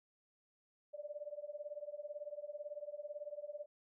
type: tone with tremolo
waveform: sine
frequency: 590 Hz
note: D5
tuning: 8 cents sharp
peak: -39 dBFS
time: 0.93-3.66 s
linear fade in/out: 20 ms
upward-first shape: triangle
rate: 18 Hz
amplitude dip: 100%
effects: none